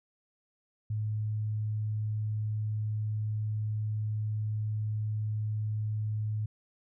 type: tone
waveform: sine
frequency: 107.2 Hz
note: A2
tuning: 45 cents flat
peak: -29 dBFS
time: 0.9-6.46 s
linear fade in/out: 5 ms
effects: none